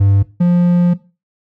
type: tone pair in turn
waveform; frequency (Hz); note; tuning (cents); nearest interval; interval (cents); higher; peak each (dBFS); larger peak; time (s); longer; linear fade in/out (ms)
triangle; 99.2 / 175.63; G2 / F3; +21 / +10; minor seventh; 989; second; -6; neither; 0-0.23 / 0.4-0.94; second; 10
effects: noise-tail reverb RT60 0.3 s tail -17 dB re dry